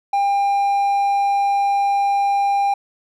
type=tone; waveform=triangle; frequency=800 Hz; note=G5; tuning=35 cents sharp; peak=-13 dBFS; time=0.13-2.74 s; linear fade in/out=5 ms; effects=none